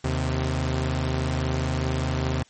sawtooth tone pair together, 77.46 / 130 Hz, D#2 / C3, -7 / -11 cents, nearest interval major sixth, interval 896 cents, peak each -22 dBFS, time 0.04-2.43 s, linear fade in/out 5 ms, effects white hiss -57 dBFS RMS until 2.49 s + MP3 32 kbps

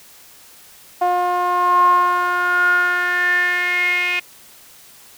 sawtooth tone with band-pass filter sweep, 356.6 Hz, F4, 36 cents sharp, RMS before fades -17 dBFS, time 1.01-4.2 s, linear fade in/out 10 ms, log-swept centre 800 to 2400 Hz, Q 9.3, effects white hiss -45 dBFS RMS until 5.17 s

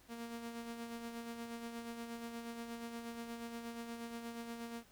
sawtooth tone with tremolo, 233.1 Hz, A#3, in tune, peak -38 dBFS, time 0.08-4.84 s, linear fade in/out 50 ms, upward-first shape sine, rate 8.4 Hz, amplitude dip 45%, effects pink hiss -65 dBFS RMS until 4.91 s

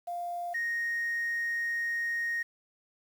sine tone pair in turn, 698.5 / 1864.8 Hz, F5 / A#6, 0 / 0 cents, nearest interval octave + perfect fourth, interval 1700 cents, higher second, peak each -32 / -27 dBFS, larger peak second, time 0.07-0.54 / 0.54-2.43 s, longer second, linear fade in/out 10 ms, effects tanh soft clip ceiling -27 dBFS + 9-bit

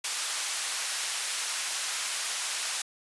white band-pass noise, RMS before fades -32 dBFS, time 0.04-2.82 s, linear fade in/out 5 ms, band 950 to 10000 Hz, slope 12 dB/octave, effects resampled to 24000 Hz

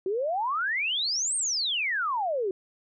sine exponential two-way sweep, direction up then down, 363.3 to 8870 to 363.3 Hz, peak -25 dBFS, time 0.06-2.51 s, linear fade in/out 2 ms, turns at 1.36 s, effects none

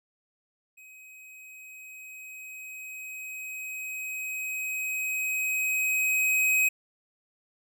square tone with level ramp, 2530 Hz, D#7, 28 cents sharp, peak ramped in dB -49 to -21 dBFS, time 0.77-6.69 s, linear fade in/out 10 ms, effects none

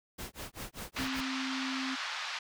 pink noise with tremolo, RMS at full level -40 dBFS, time 0.18-1.21 s, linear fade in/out 10 ms, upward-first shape sine, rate 5.1 Hz, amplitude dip 100%
pink band-pass noise, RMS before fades -38 dBFS, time 0.96-2.39 s, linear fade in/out 5 ms, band 960 to 5100 Hz, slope 24 dB/octave
sine tone, 263.8 Hz, C4, 14 cents sharp, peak -35 dBFS, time 0.98-1.96 s, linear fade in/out 20 ms
effects none

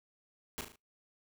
pink noise with echo, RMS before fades -39 dBFS, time 0.58-0.61 s, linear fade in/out 0 ms, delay 37 ms, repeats 4, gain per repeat -6 dB, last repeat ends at 0.758 s, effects noise-tail reverb RT60 0.2 s tail -26 dB re dry

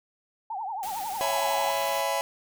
sine tone with vibrato, 830.6 Hz, G#5, in tune, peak -30 dBFS, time 0.5-1.71 s, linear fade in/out 5 ms, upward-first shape triangle, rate 11 Hz, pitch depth 220 cents each way
white noise, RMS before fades -40 dBFS, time 0.83-2.01 s, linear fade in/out 0 ms
45% pulse chord, C# minor seventh, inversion none, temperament just, 554.4 / 665.2 / 831.5 / 997.9 Hz, C#5 / E5 / G#5 / B5, 0 / +16 / +2 / +18 cents, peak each -31 dBFS, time 1.21-2.21 s, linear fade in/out 0 ms
effects none

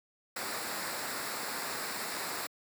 pink noise with comb filter, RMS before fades -37 dBFS, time 0.36-2.47 s, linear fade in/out 5 ms, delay 0.32 ms, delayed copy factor -0.6, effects high-pass 200 Hz 12 dB/octave

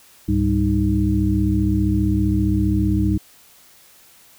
sine tone cluster, 68.8 / 104 / 196.6 / 310.3 Hz, C#2 / G#2 / G3 / D#4, -12 / +3 / +5 / -5 cents, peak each -21 dBFS, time 0.28-3.18 s, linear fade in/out 10 ms, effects white hiss -50 dBFS RMS until 4.38 s

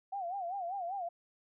sine tone with vibrato, 740 Hz, F#5, in tune, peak -35 dBFS, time 0.12-1.09 s, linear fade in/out 10 ms, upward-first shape sine, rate 5.1 Hz, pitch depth 150 cents each way, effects none

